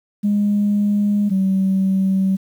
sine tone pair in turn, 205.5 / 191.46 Hz, G#3 / G3, -18 / -41 cents, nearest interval minor second, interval 123 cents, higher first, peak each -13 dBFS, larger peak neither, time 0.23-1.3 / 1.3-2.37 s, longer neither, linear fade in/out 20 ms, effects tanh soft clip ceiling -10 dBFS + 8-bit

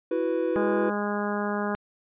triangle chord, E suspended second, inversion none, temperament equal, 329.6 / 370 / 493.9 Hz, E4 / F#4 / B4, 0 / 0 / 0 cents, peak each -26 / -27 / -25 dBFS, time 0.11-0.9 s, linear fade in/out 5 ms
harmonic tone, 205.9 Hz, G#3, 15 cents flat, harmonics 1 / 2 / 3 / 4 / 5 / 6 / 7 / 8, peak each -29 / -32 / -34 / -35 / -36 / -37 / -37 / -38 dBFS, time 0.56-1.75 s, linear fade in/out 0 ms
effects resampled to 8000 Hz

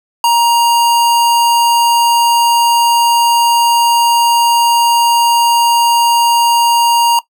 square tone, 940 Hz, A#5, 14 cents sharp, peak -8 dBFS, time 0.24-7.19 s, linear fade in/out 2 ms, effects noise-tail reverb RT60 0.1 s tail -17 dB re dry

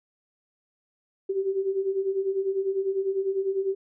sine beating tone pair, 378.9 / 388.9 Hz, F#4 / G4, +41 / -14 cents, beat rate 10 Hz, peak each -30 / -25 dBFS, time 1.29-3.75 s, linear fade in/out 10 ms, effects none

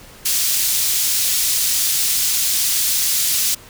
pink high-pass noise, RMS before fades -18 dBFS, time 0.25-3.55 s, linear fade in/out 10 ms, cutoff 4800 Hz, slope 12 dB/octave, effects pink hiss -42 dBFS RMS until 3.69 s

